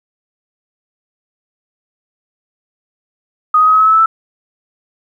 sine tone with pitch steps, 1244.5 / 1255.3 / 1266.3 / 1277.3 / 1288.4 / 1299.6 / 1310.9 / 1322.3 Hz, D#6 / D#6 / D#6 / D#6 / E6 / E6 / E6 / E6, 0 / +15 / +30 / +45 / -40 / -25 / -10 / +5 cents, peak -6 dBFS, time 3.54-4.06 s, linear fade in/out 5 ms, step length 65 ms, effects 8-bit

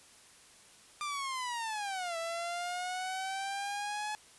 sawtooth linear two-way sweep, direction down then up, 1199 to 659.3 to 852 Hz, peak -31 dBFS, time 1.01-4.15 s, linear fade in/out 0 ms, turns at 2.17 s, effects white hiss -58 dBFS RMS until 4.38 s + resampled to 24000 Hz

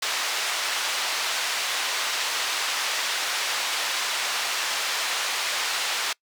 white band-pass noise, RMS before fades -27 dBFS, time 0.02-6.13 s, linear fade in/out 5 ms, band 730 to 4700 Hz, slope 12 dB/octave, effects noise-tail reverb RT60 0.1 s tail -25 dB re dry

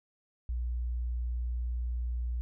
sine tone, 60.1 Hz, B1, 46 cents flat, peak -30 dBFS, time 0.49-2.41 s, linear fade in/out 0 ms, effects none

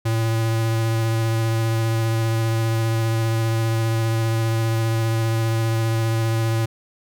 square tone with vibrato, 113 Hz, A2, 47 cents sharp, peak -19 dBFS, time 0.05-6.66 s, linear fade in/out 10 ms, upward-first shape sine, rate 15 Hz, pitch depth 13 cents each way, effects none

